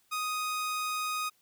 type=tone; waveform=sawtooth; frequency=1247 Hz; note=D#6; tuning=3 cents sharp; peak=-27 dBFS; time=0.11-1.3 s; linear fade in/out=20 ms; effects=white hiss -69 dBFS RMS until 1.41 s